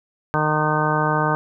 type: harmonic tone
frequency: 153 Hz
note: D#3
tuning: 29 cents flat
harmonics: 1 / 2 / 3 / 4 / 5 / 6 / 7 / 8 / 10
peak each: -23 / -28 / -27 / -27 / -28 / -24 / -28 / -25 / -26 dBFS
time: 0.34-1.35 s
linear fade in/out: 0 ms
effects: none